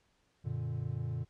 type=chord; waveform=triangle; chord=Gb augmented; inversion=none; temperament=equal with one note detuned; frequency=92.5 / 118.58 / 146.83 Hz; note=Gb2 / Bb2 / D3; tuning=0 / +30 / 0 cents; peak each=-39 / -34 / -37 dBFS; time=0.44-1.25 s; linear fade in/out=20 ms; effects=pink hiss -73 dBFS RMS until 1.29 s + low-pass 7000 Hz 12 dB/octave